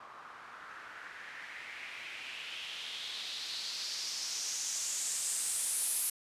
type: noise with low-pass filter sweep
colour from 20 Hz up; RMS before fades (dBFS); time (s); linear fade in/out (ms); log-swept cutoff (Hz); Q
blue; -39; 0-6.1; 5; 1100 to 11000; 3.2
effects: resampled to 32000 Hz